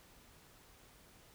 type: silence
effects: pink hiss -62 dBFS RMS until 1.34 s